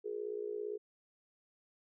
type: tone with amplitude modulation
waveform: sine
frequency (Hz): 419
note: G#4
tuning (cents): +15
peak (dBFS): -33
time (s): 0.04-0.78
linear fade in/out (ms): 20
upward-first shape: sine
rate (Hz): 57.7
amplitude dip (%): 85
effects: none

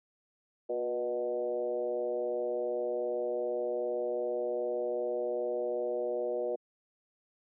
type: tone with frequency modulation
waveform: sine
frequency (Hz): 486.9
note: B4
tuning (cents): -25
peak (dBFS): -29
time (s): 0.69-6.56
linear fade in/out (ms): 10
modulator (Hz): 125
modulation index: 1.2
effects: high-pass 300 Hz 12 dB/octave

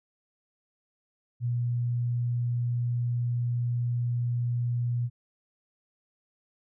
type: tone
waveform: sine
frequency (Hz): 120.6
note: B2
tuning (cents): -41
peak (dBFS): -25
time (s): 1.4-5.1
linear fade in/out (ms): 50
effects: none

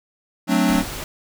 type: chord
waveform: square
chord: D dominant seventh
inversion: first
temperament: equal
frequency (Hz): 185 / 220 / 261.6 / 293.7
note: F#3 / A3 / C4 / D4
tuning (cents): 0 / 0 / 0 / 0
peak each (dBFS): -22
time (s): 0.47-0.84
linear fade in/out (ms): 50
type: noise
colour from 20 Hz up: pink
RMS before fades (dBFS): -30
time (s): 0.68-1.04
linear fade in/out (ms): 2
effects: none

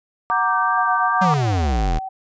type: chord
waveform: sine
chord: Gb augmented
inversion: none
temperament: equal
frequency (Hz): 740 / 932.3 / 1174.7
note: Gb5 / Bb5 / D6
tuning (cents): 0 / 0 / 0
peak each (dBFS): -24 / -22 / -19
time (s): 0.3-1.34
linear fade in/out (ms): 0
type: tone with vibrato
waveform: sine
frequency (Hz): 1565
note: G6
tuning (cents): -3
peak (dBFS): -23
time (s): 0.31-1.25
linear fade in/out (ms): 10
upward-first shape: triangle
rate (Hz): 2.7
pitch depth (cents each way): 26
type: tone with pitch glide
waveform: sine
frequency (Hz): 732 to 763.5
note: F#5 to G5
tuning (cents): -19 to -46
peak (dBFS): -26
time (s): 0.77-2.09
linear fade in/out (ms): 10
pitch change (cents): +73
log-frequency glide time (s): 1.07-1.84
type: exponential sweep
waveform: square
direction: down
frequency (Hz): 196 to 36.74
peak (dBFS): -18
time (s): 1.21-1.99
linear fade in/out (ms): 10
effects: resampled to 16000 Hz

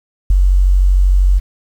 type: tone with ADSR envelope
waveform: sine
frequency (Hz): 46.51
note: F#1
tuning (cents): +10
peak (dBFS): -5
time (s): 0.3-1.4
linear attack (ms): 5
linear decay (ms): 8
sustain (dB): -2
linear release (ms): 24
effects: 7-bit

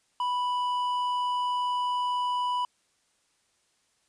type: tone with hard clipping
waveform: sine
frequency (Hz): 987.8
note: B5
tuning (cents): 0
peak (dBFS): -27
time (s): 0.2-2.65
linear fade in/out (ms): 2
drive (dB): 6
effects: white hiss -70 dBFS RMS until 4.08 s + resampled to 22050 Hz

